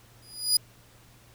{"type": "tone with exponential growth", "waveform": "25% pulse", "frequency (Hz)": 4923, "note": "D#8", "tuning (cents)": -19, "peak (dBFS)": -12, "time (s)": [0.22, 0.57], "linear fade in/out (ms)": 5, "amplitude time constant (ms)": 75, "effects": ["added 117 Hz sine -57 dBFS peak until 1.34 s", "pink hiss -57 dBFS RMS until 1.34 s"]}